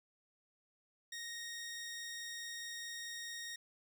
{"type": "tone", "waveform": "15% pulse", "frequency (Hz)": 1864.7, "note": "A#6", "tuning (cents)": 0, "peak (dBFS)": -37, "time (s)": [1.12, 3.56], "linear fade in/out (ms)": 5, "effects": []}